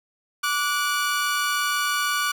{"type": "tone pair together", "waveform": "sawtooth", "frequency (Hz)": [1162, 1464], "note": ["D6", "F#6"], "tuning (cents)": [-19, -19], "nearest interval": "major third", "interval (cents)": 400, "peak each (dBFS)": -21, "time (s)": [0.43, 2.32], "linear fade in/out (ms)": 10, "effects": []}